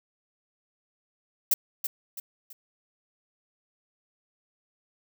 violet noise with echo, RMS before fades -21 dBFS, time 1.51-1.54 s, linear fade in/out 5 ms, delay 330 ms, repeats 3, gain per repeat -8 dB, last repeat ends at 2.53 s, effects none

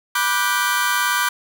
sawtooth chord, G major seventh, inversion first, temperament just, 980 / 1176 / 1470 / 1568 Hz, B5 / D6 / F#6 / G6, -14 / +2 / -12 / 0 cents, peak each -19 dBFS, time 0.15-1.29 s, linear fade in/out 5 ms, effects none

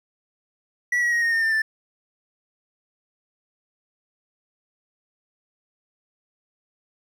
triangle tone with pitch steps, 1945 / 1913.8 / 1883.1 / 1852.9 / 1823.2 / 1793.9 / 1765.1 Hz, B6 / A#6 / A#6 / A#6 / A#6 / A6 / A6, -27 / +45 / +17 / -11 / -39 / +33 / +5 cents, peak -17 dBFS, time 0.92-1.62 s, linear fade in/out 5 ms, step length 100 ms, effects none

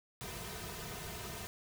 pink noise with comb filter, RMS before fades -44 dBFS, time 0.21-1.47 s, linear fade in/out 0 ms, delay 3.6 ms, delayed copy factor -0.85, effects none

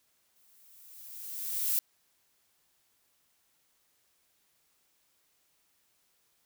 violet noise with exponential growth, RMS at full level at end -27 dBFS, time 0.36-1.79 s, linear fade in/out 0 ms, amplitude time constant 310 ms, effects white hiss -72 dBFS RMS until 6.45 s

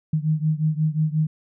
sine beating tone pair, 153.4 / 159 Hz, D#3 / D#3, -24 / +38 cents, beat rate 5.6 Hz, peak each -21 / -23 dBFS, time 0.13-1.27 s, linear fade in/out 5 ms, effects none

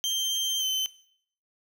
30% pulse tone with pitch glide, 3148 to 3069 Hz, G7 to G7, +7 to -37 cents, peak -23 dBFS, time 0.04-0.86 s, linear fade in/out 0 ms, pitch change -44 cents, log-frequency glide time 0.59-0.64 s, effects noise-tail reverb RT60 0.6 s tail -18 dB re dry

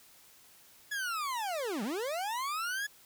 40% pulse linear two-way sweep, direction down then up, 1710 to 188.5 to 1710 Hz, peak -32 dBFS, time 0.91-2.87 s, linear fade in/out 10 ms, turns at 1.83 s, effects white hiss -59 dBFS RMS until 3.05 s

